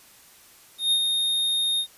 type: tone with ADSR envelope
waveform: square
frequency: 3693 Hz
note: A#7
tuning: 17 cents flat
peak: -18 dBFS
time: 0.78-1.87 s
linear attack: 140 ms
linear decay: 69 ms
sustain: -4 dB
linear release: 78 ms
effects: white hiss -52 dBFS RMS until 1.97 s + resampled to 32000 Hz